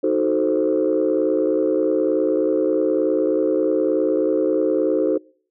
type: chord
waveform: sine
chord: D# diminished seventh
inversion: none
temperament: equal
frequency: 311.1 / 370 / 440 / 523.3 Hz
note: D#4 / F#4 / A4 / C5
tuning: 0 / 0 / 0 / 0 cents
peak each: -21 dBFS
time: 0.03-5.18 s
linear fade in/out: 10 ms
effects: noise-tail reverb RT60 0.5 s tail -25 dB re dry + tanh soft clip ceiling -9 dBFS